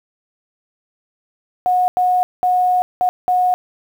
sine tone bursts at uneven times, 728 Hz, F#5, 28 cents flat, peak -12 dBFS, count 5, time 1.66-1.88 / 1.97-2.23 / 2.43-2.82 / 3.01-3.09 / 3.28-3.54 s, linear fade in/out 0 ms, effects 7-bit

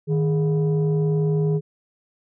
sine tone pair together, 155.56 / 415.3 Hz, D#3 / G#4, 0 / 0 cents, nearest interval octave + perfect fourth, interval 1700 cents, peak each -17 / -22 dBFS, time 0.07-1.61 s, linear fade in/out 50 ms, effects tanh soft clip ceiling -14 dBFS

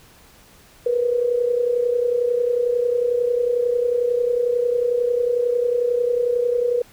sine tone with amplitude modulation, 484.2 Hz, B4, 34 cents flat, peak -14 dBFS, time 0.86-6.82 s, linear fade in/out 5 ms, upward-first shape sine, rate 31.1 Hz, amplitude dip 65%, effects pink hiss -50 dBFS RMS until 6.92 s

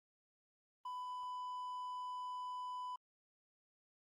triangle tone, 998 Hz, B5, 18 cents sharp, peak -40 dBFS, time 0.85-2.96 s, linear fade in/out 5 ms, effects Opus 24 kbps

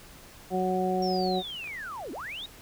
harmonic tone, 185 Hz, F#3, in tune, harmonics 1 / 2 / 3 / 4, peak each -30 / -29 / -34 / -29 dBFS, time 0.5-1.43 s, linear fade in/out 50 ms
sine linear two-way sweep, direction down then up, 5588 to 231.1 to 3871 Hz, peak -35 dBFS, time 1.02-2.46 s, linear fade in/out 5 ms, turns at 2.12 s
clicks, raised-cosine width 0.3 ms, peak -30 dBFS, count 2, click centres 1.642 / 1.675 s
effects pink hiss -50 dBFS RMS until 2.61 s

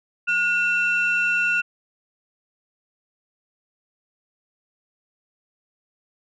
sine tone pair together, 1441.7 / 2695 Hz, F#6 / E7, -45 / +38 cents, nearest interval major seventh, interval 1083 cents, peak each -20 dBFS, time 0.27-1.62 s, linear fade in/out 20 ms, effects tanh soft clip ceiling -13 dBFS

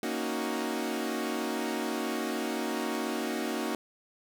sawtooth chord, D# minor seventh, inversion second, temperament equal, 233.1 / 277.2 / 311.1 / 370 Hz, A#3 / C#4 / D#4 / F#4, 0 / 0 / 0 / 0 cents, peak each -31 / -33 / -32 / -32 dBFS, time 0.03-3.75 s, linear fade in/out 2 ms, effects 10-bit

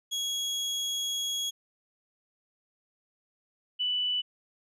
30% pulse / sine tone pair in turn, 3322 / 2975 Hz, G#7 / F#7, 0 / +9 cents, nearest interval major second, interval 191 cents, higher first, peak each -26 dBFS, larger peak neither, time 0.11-1.51 / 3.79-4.22 s, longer first, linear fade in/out 20 ms, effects resampled to 32000 Hz

